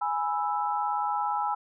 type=chord; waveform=sine; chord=E major; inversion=first; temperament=equal; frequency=830.6 / 987.8 / 1318.5 Hz; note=G#5 / B5 / E6; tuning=0 / 0 / 0 cents; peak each=-28 / -31 / -32 dBFS; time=0.01-1.55 s; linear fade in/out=10 ms; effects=none